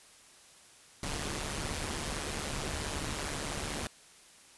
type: noise with amplitude modulation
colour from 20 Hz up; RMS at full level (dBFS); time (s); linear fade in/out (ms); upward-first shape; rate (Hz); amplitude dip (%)
pink; -33; 1.03-3.87; 2; sine; 147; 70
effects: white hiss -57 dBFS RMS until 4.57 s + resampled to 24000 Hz